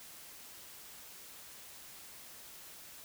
silence, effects white hiss -52 dBFS RMS until 3.04 s

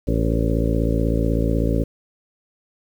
harmonic tone with a mistuned harmonic, 56.1 Hz, A1, 34 cents sharp, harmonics 1 / 2 / 3 / 4 / 5 / 6 / 7 / 8 / 9 / 10, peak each -21 / -24 / -26 / -28 / -25 / -32 / -30 / -30 / -31 / -31 dBFS, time 0.07-1.84 s, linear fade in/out 10 ms, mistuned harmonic 8, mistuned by +45 cents, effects 8-bit

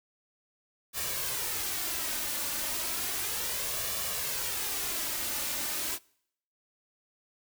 white noise with flanger, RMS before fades -33 dBFS, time 0.93-5.99 s, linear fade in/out 50 ms, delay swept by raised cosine 1.7 to 3.4 ms, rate 0.33 Hz, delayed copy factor +0.5, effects noise-tail reverb RT60 0.7 s tail -25 dB re dry

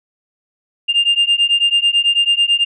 sine beating tone pair, 2800 / 2809.1 Hz, F7 / F7, +4 / +9 cents, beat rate 9.1 Hz, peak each -13 dBFS, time 0.88-2.65 s, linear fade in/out 20 ms, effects tanh soft clip ceiling -7 dBFS

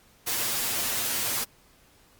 white noise with comb filter, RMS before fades -28 dBFS, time 0.26-1.45 s, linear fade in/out 20 ms, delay 8.6 ms, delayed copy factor +0.75, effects pink hiss -59 dBFS RMS until 2.19 s + Opus 48 kbps

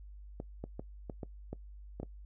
clicks, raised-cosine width 2 ms, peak -26 dBFS, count 8, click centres 0.401 / 0.64 / 0.795 / 1.098 / 1.232 / 1.53 / 2 / 2.031 s, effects noise-tail reverb RT60 0.1 s tail -21 dB re dry + added 50 Hz sine -47 dBFS peak until 2.25 s

